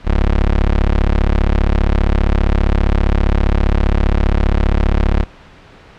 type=tone; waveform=25% pulse; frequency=35.07 Hz; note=C#1; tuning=21 cents sharp; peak=-7 dBFS; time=0.04-5.26 s; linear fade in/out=50 ms; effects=pink hiss -41 dBFS RMS until 5.98 s + low-pass 3000 Hz 12 dB/octave